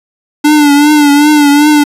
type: tone with vibrato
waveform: square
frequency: 293.7 Hz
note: D4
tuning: in tune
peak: -4 dBFS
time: 0.44-1.84 s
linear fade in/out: 10 ms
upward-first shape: triangle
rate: 2.6 Hz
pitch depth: 63 cents each way
effects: resampled to 32000 Hz